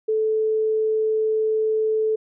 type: tone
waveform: sine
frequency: 436.5 Hz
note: A4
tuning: 14 cents flat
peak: -18 dBFS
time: 0.08-2.16 s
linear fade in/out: 10 ms
effects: none